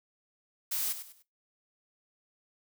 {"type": "noise with echo", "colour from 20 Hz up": "blue", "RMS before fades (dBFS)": -32, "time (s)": [0.71, 0.93], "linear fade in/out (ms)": 10, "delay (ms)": 99, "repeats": 3, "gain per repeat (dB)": -10, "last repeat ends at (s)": 1.227, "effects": ["noise-tail reverb RT60 0.2 s tail -18 dB re dry"]}